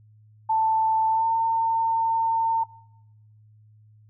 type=tone with pitch glide; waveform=sine; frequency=885 to 905.7 Hz; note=A5 to A5; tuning=+10 to +50 cents; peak=-19 dBFS; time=0.49-2.64 s; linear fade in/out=10 ms; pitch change=+40 cents; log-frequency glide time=1.09-1.31 s; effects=noise-tail reverb RT60 0.8 s tail -20 dB re dry + added 107 Hz sine -51 dBFS peak until 4.09 s